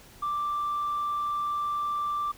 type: tone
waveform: sine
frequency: 1176 Hz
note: D6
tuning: 2 cents sharp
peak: -25 dBFS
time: 0.22-2.32 s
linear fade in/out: 10 ms
effects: tanh soft clip ceiling -24 dBFS + pink hiss -52 dBFS RMS until 2.37 s